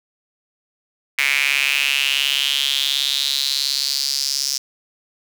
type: tone with high-pass filter sweep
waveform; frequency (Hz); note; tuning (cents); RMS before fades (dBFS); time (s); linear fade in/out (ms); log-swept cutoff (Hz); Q
square; 69.3; C#2; 0; -20; 1.18-4.58; 5; 2200 to 5400; 5.5
effects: none